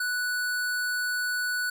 square tone, 1480 Hz, F#6, in tune, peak -27 dBFS, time 0-1.7 s, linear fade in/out 5 ms, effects none

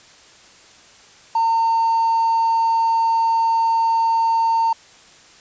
triangle tone with hard clipping, 910 Hz, A#5, 42 cents flat, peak -15 dBFS, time 1.35-4.73 s, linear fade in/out 5 ms, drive 4 dB, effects white hiss -47 dBFS RMS until 5.4 s + resampled to 16000 Hz

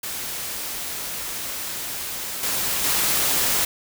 white noise with level steps, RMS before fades -30 / -24 / -21 dBFS, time 0.03-3.65 s, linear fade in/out 5 ms, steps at 2.43 / 2.84 s, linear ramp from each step 2 ms, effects none

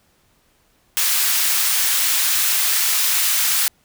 white high-pass noise, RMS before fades -18 dBFS, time 0.97-3.68 s, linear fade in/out 0 ms, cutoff 1300 Hz, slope 12 dB/octave, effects pink hiss -60 dBFS RMS until 3.84 s

